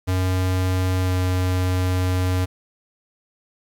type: tone with pitch glide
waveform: square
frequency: 92.5 to 91.75 Hz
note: F#2 to F#2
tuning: 0 to -14 cents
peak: -19 dBFS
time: 0.07-2.46 s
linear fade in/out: 20 ms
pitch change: -14 cents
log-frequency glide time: 1.03-1.11 s
effects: 8-bit